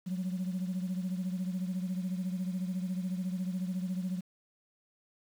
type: beating tone pair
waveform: sine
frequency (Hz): 182.1 / 196.1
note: F#3 / G3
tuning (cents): -27 / +1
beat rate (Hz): 14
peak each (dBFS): -31 / -37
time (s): 0.06-4.21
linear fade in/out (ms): 20
effects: tanh soft clip ceiling -28 dBFS + 9-bit